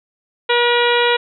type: harmonic tone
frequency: 479.9 Hz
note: B4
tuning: 50 cents flat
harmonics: 1 / 2 / 3 / 4 / 5 / 6 / 7 / 8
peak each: -16 / -19 / -21 / -22 / -23 / -24 / -24 / -25 dBFS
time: 0.49-1.17 s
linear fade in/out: 10 ms
effects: none